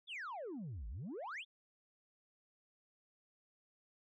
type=exponential two-way sweep; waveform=sine; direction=down then up; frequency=3653 to 49 to 3653 Hz; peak=-40 dBFS; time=0.07-1.45 s; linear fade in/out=50 ms; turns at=0.88 s; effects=tanh soft clip ceiling -41 dBFS